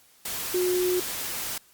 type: tone in noise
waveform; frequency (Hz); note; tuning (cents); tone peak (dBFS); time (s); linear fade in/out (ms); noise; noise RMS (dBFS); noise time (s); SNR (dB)
sine; 362.2; F#4; -37; -22; 0.54-1; 5; white; -32; 0.25-1.58; +7
effects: white hiss -58 dBFS RMS until 1.73 s + Opus 48 kbps